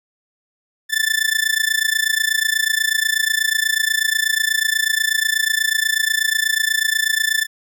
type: tone with amplitude modulation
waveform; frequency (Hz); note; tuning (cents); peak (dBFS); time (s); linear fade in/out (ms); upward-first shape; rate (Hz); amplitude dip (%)
sawtooth; 1760; A6; 0; -9; 0.89-7.47; 50; sine; 28.2; 90
effects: none